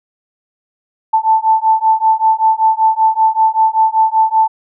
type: beating tone pair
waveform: sine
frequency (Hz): 880 / 885.2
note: A5 / A5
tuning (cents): 0 / +10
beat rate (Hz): 5.2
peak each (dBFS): -12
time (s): 1.13-4.48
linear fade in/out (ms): 10
effects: none